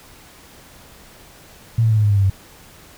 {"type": "tone with pitch steps", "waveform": "sine", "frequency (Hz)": [114.5, 111.69, 108.95, 106.28, 103.67, 101.13, 98.65, 96.23], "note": ["A#2", "A2", "A2", "G#2", "G#2", "G#2", "G2", "G2"], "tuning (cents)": [-31, 26, -17, 40, -3, -46, 11, -32], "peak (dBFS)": -12, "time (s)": [1.78, 2.3], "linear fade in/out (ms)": 5, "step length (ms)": 65, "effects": ["pink hiss -45 dBFS RMS until 2.97 s"]}